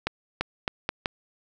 accelerating click train, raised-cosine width 0.3 ms, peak -9 dBFS, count 5, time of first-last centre 0.07-1.058 s, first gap 340 ms, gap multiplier 0.79, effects none

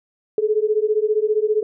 sine beating tone pair, 420.7 / 435.7 Hz, G#4 / A4, +22 / -17 cents, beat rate 15 Hz, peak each -19 dBFS, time 0.38-1.63 s, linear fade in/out 2 ms, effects none

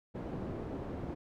white low-pass noise, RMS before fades -40 dBFS, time 0.14-1.15 s, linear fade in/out 20 ms, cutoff 390 Hz, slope 12 dB/octave, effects none

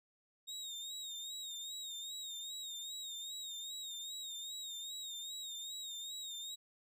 30% pulse tone with vibrato, 3729 Hz, A#7, in tune, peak -40 dBFS, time 0.47-6.56 s, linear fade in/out 20 ms, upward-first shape sine, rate 2.5 Hz, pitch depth 68 cents each way, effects none

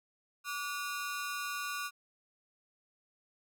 sawtooth ring-modulated tone, 1301 Hz, E6, 23 cents flat, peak -29 dBFS, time 0.44-1.91 s, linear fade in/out 50 ms, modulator 146 Hz, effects none

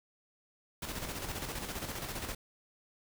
pink noise with tremolo, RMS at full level -38 dBFS, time 0.82-2.35 s, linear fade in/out 5 ms, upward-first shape square, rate 15 Hz, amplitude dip 45%, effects none

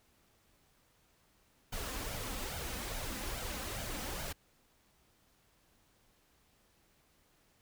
pink noise with flanger, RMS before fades -40 dBFS, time 1.72-4.33 s, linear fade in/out 10 ms, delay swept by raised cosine 1.3 to 4 ms, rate 2.4 Hz, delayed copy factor +0.6, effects pink hiss -70 dBFS RMS until 7.61 s

